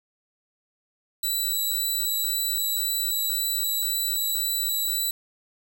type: tone with vibrato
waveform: 5% pulse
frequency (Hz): 3951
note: B7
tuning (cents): 0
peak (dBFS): -17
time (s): 1.23-5.11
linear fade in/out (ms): 5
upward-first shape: sine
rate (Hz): 1.9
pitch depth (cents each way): 9
effects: none